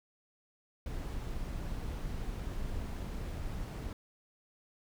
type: noise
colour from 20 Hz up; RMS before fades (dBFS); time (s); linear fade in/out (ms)
brown; -38; 0.86-3.93; 2
effects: none